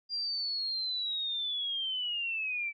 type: linear sweep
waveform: sine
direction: down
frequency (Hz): 4802 to 2300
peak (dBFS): -31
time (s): 0.09-2.73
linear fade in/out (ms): 50
effects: none